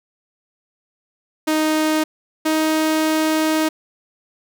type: tone pair in turn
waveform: sawtooth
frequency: 311.1 / 313.8 Hz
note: D#4 / D#4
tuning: 0 / +15 cents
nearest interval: unison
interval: 15 cents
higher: second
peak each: -12 dBFS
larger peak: neither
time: 1.47-2.04 / 2.45-3.69 s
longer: second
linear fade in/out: 10 ms
effects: none